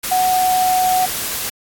sine tone in noise, 740 Hz, F#5, in tune, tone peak -13 dBFS, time 0.11-1.06 s, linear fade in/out 10 ms, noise white, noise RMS -23 dBFS, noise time 0.03-1.5 s, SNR +7 dB, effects AAC 64 kbps

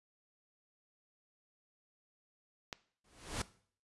click, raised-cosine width 0.2 ms, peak -22 dBFS, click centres 2.728 s
pink noise with exponential growth, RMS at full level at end -34 dBFS, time 3.04-3.42 s, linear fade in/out 5 ms, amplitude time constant 82 ms
effects noise-tail reverb RT60 0.5 s tail -18 dB re dry + resampled to 24000 Hz

